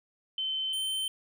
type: tone pair in turn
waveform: sine / square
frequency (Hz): 3076 / 3094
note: G7 / G7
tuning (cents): -33 / -23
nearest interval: unison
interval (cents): 10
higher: second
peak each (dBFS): -29 / -30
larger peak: first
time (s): 0.38-0.73 / 0.73-1.08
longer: neither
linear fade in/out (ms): 2
effects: none